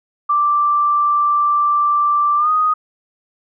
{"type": "tone with pitch glide", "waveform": "sine", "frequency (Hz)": [1174.7, 1244.6], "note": ["D6", "D#6"], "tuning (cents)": [0, 0], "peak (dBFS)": -12, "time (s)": [0.29, 2.74], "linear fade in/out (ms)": 10, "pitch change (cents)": 100, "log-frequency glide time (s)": [2.37, 2.5], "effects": []}